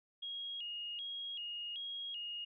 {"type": "tone with vibrato", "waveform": "sine", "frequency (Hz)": 3064, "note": "G7", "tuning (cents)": -40, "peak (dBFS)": -40, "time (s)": [0.22, 2.45], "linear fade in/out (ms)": 10, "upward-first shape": "square", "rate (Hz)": 1.3, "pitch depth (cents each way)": 120, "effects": []}